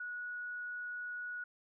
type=tone; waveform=sine; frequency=1462 Hz; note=F#6; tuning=21 cents flat; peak=-39 dBFS; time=0-1.44 s; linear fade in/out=5 ms; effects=none